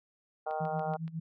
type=harmonic tone; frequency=155.56 Hz; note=D#3; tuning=in tune; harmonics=3 / 4 / 5 / 6 / 7 / 8 / 9; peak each=-41 / -37 / -34 / -46 / -48 / -49 / -47 dBFS; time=0.46-0.97 s; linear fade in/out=10 ms
type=click train; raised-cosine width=0.3 ms; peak=-36 dBFS; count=5; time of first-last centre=0.51-1.079 s; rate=7.03 Hz
type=tone with tremolo; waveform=sine; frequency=162.5 Hz; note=E3; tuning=24 cents flat; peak=-32 dBFS; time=0.6-1.2 s; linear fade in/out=10 ms; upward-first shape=sine; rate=7.3 Hz; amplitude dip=85%
effects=none